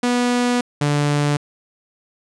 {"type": "tone pair in turn", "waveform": "sawtooth", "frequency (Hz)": [244.5, 145.97], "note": ["B3", "D3"], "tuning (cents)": [-17, -10], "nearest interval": "major sixth", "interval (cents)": 893, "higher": "first", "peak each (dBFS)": -12, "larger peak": "neither", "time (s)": [[0.03, 0.61], [0.81, 1.37]], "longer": "first", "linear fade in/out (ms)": 5, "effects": ["resampled to 22050 Hz"]}